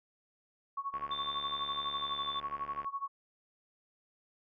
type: tone with tremolo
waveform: sine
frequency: 1108.7 Hz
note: C#6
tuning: in tune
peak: -32 dBFS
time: 0.77-3.08 s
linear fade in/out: 5 ms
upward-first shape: sine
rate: 12 Hz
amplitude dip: 90%
type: click train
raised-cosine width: 0.5 ms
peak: -32 dBFS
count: 138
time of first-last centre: 0.94-2.845 s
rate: 71.9 Hz
type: tone with pitch glide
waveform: sine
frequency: 3563 to 3536 Hz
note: A7 to A7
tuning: +21 to +8 cents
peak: -37 dBFS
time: 1.11-2.4 s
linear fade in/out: 5 ms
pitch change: -13 cents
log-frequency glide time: 1.95-2.2 s
effects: none